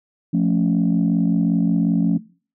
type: chord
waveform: sine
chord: F augmented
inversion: none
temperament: equal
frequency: 174.61 / 220 / 277.2 Hz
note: F3 / A3 / C#4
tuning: 0 / 0 / 0 cents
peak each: -17 / -20 / -20 dBFS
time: 0.33-2.18 s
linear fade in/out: 10 ms
effects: noise-tail reverb RT60 0.4 s tail -21 dB re dry + tanh soft clip ceiling -9 dBFS